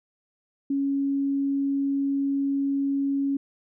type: tone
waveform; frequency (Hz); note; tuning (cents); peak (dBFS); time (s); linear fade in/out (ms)
sine; 277.2; C#4; 0; -22; 0.7-3.37; 5
effects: none